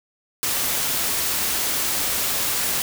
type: noise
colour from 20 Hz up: white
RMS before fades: -23 dBFS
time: 0.43-2.82 s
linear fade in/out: 0 ms
effects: none